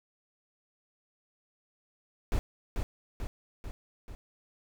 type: noise with echo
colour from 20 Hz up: brown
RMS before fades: -27 dBFS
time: 2.32-2.39 s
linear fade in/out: 0 ms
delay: 440 ms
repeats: 4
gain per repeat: -4 dB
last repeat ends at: 4.15 s
effects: none

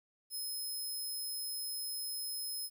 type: tone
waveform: 15% pulse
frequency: 5140 Hz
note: E8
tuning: 45 cents flat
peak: -32 dBFS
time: 0.3-2.7 s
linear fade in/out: 50 ms
effects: 12-bit

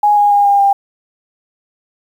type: tone with pitch steps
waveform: sine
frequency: 830.6 / 822 / 813.5 / 805.1 / 796.8 Hz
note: G#5 / G#5 / G#5 / G5 / G5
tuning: 0 / -18 / -36 / +46 / +28 cents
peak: -7 dBFS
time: 0.03-0.73 s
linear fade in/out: 5 ms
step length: 140 ms
effects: 7-bit

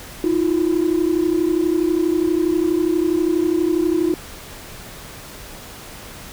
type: tone pair together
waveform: sine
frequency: 320 / 352.3 Hz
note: D#4 / F4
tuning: +49 / +15 cents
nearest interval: major second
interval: 166 cents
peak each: -17 dBFS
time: 0.24-4.14 s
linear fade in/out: 2 ms
effects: tanh soft clip ceiling -10 dBFS + pink hiss -37 dBFS RMS until 6.32 s

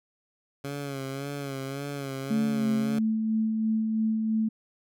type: tone with vibrato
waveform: 15% pulse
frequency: 138.59 Hz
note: C#3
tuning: in tune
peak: -26 dBFS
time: 0.64-2.99 s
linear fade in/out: 5 ms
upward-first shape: sine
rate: 1.8 Hz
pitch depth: 55 cents each way
type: tone with tremolo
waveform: sine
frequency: 220 Hz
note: A3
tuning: in tune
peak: -22 dBFS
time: 2.3-4.49 s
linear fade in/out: 10 ms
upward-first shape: sine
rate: 3 Hz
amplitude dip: 30%
effects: none

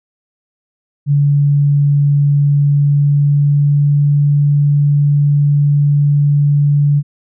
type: tone with pitch glide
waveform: sine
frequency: 143.5 to 144.67 Hz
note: D3 to D3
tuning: -40 to -26 cents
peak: -8 dBFS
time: 1.06-7.03 s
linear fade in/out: 50 ms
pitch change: +14 cents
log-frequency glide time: 2.64-4.08 s
effects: none

